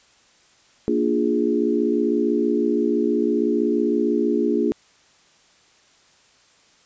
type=chord; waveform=sine; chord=Bb dominant seventh; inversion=none; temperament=equal; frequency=233.1 / 293.7 / 349.2 / 415.3 Hz; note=Bb3 / D4 / F4 / Ab4; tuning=0 / 0 / 0 / 0 cents; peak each=-23 dBFS; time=0.88-4.72 s; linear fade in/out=0 ms; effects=white hiss -56 dBFS RMS until 6.85 s + resampled to 16000 Hz